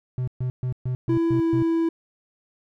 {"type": "tone bursts", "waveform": "triangle", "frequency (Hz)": 126.6, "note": "B2", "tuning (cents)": 43, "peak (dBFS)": -21, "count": 7, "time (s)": [0.18, 1.625], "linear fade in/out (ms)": 0, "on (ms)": 95, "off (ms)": 130}
{"type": "tone with pitch glide", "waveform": "triangle", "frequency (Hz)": [332.7, 330], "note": ["E4", "E4"], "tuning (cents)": [16, 2], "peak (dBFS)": -17, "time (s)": [1.09, 1.89], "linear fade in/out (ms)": 5, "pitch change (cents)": -14, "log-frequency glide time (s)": [1.29, 1.44]}
{"effects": []}